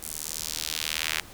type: tone with high-pass filter sweep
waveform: sawtooth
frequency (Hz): 78.6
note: D#2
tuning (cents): +18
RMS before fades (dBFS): -32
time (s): 0.02-1.21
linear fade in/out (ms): 10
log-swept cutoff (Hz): 9300 to 2000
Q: 1.3
effects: pink hiss -47 dBFS RMS until 1.33 s